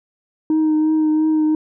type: tone with vibrato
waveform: sine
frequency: 311.1 Hz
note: D#4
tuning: in tune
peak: -11 dBFS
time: 0.5-1.55 s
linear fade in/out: 2 ms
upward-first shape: triangle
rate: 2.9 Hz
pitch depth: 21 cents each way
effects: tanh soft clip ceiling -12 dBFS